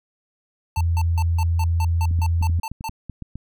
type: tone bursts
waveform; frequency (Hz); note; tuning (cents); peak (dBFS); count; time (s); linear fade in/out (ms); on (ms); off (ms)
square; 890; A5; +20; -27; 11; 0.76-2.888; 2; 48; 160
type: tone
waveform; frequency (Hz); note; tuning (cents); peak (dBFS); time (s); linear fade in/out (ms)
sine; 84; E2; +33; -17; 0.77-2.6; 5
type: clicks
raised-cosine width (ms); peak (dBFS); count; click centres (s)
5; -20; 11; 2.111 / 2.19 / 2.414 / 2.497 / 2.59 / 2.716 / 2.809 / 2.894 / 3.097 / 3.223 / 3.356
effects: none